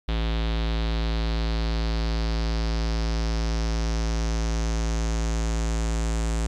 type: tone with low-pass filter sweep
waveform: square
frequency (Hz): 55.7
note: A1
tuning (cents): +22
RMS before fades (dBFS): -25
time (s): 0.08-6.47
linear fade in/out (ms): 5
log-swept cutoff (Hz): 3600 to 7700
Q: 3.3
effects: 10-bit